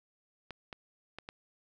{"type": "clicks", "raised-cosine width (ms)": 0.3, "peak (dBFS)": -26, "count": 4, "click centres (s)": [0.507, 0.728, 1.186, 1.289], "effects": []}